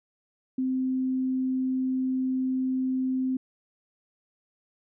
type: tone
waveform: sine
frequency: 259.4 Hz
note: C4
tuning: 15 cents flat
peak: -24 dBFS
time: 0.58-3.37 s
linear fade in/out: 5 ms
effects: none